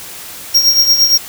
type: tone with tremolo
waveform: square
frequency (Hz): 5588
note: F8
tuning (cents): 0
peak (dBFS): -5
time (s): 0.54-1.18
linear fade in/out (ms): 10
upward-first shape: triangle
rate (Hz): 8.7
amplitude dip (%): 70
effects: white hiss -30 dBFS RMS until 1.28 s